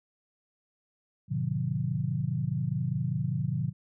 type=chord; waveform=sine; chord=G# diminished seventh; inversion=none; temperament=just; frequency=103.83 / 124.59 / 149.51 / 179.41 Hz; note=G#2 / B2 / D3 / F3; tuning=0 / +16 / +31 / +47 cents; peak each=-37 / -31 / -31 / -34 dBFS; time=1.28-3.73 s; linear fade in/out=50 ms; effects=none